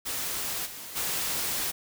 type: noise with level steps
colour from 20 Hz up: white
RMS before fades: -32 / -41 / -30 dBFS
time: 0.05-1.72 s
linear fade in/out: 20 ms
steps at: 0.65 / 0.95 s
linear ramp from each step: 20 ms
effects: none